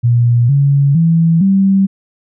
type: tone with pitch steps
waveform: sine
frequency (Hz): 119.5 / 140.48 / 165.14 / 194.13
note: A#2 / C#3 / E3 / G3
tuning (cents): +43 / +23 / +3 / -17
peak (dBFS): -7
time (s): 0.03-1.87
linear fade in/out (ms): 20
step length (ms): 460
effects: none